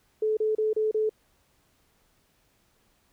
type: tone bursts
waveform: sine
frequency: 433 Hz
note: A4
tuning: 28 cents flat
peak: -22 dBFS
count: 5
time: 0.22-1.094 s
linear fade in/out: 5 ms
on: 150 ms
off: 31 ms
effects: pink hiss -67 dBFS RMS until 3.12 s